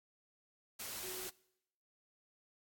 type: tone in noise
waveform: sine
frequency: 370.9 Hz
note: F#4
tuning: 4 cents sharp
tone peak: -47 dBFS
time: 1.03-1.28 s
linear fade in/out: 10 ms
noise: white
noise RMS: -44 dBFS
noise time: 0.79-1.3 s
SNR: -6 dB
effects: noise-tail reverb RT60 0.8 s tail -23 dB re dry + AAC 64 kbps